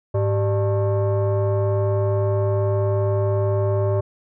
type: tone with frequency modulation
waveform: sine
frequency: 103.83 Hz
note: G#2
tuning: in tune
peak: -16 dBFS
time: 0.14-4.01 s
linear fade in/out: 10 ms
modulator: 493 Hz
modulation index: 0.97
effects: tanh soft clip ceiling -13 dBFS